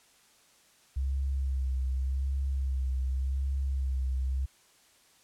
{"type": "tone with vibrato", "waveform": "sine", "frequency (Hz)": 66.4, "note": "C2", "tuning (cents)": 26, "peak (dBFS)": -27, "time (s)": [0.96, 4.46], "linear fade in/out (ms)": 10, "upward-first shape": "sine", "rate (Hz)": 0.87, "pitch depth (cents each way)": 40, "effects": ["white hiss -62 dBFS RMS until 5.23 s", "low-pass 10000 Hz 12 dB/octave"]}